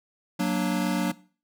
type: chord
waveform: square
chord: Gb augmented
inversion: none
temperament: equal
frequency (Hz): 185 / 233.1 / 293.7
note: Gb3 / Bb3 / D4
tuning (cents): 0 / 0 / 0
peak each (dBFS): -27 / -30 / -29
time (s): 0.39-1.12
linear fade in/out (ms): 10
effects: noise-tail reverb RT60 0.4 s tail -19 dB re dry